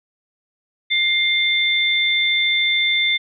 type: tone pair together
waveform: sine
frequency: 2100 / 3553 Hz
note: C7 / A7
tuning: +6 / +16 cents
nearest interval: major sixth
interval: 910 cents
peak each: -18 dBFS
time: 0.9-3.18 s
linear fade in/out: 20 ms
effects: none